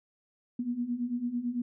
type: beating tone pair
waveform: sine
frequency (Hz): 236.2 / 245.2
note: A#3 / B3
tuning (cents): +23 / -12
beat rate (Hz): 9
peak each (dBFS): -35 / -31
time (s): 0.59-1.62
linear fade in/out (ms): 5
effects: none